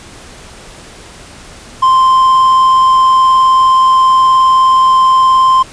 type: tone with vibrato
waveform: triangle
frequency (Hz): 1044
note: C6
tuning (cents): -4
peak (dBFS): -3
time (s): 1.82-5.63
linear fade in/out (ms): 10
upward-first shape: triangle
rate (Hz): 19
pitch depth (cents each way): 8
effects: pink hiss -34 dBFS RMS until 5.72 s + resampled to 22050 Hz